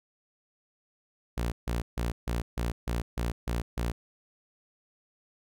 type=tone bursts; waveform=sawtooth; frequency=58.5 Hz; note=A#1; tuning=7 cents sharp; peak=-24 dBFS; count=9; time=1.37-3.92 s; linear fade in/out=10 ms; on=150 ms; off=150 ms; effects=none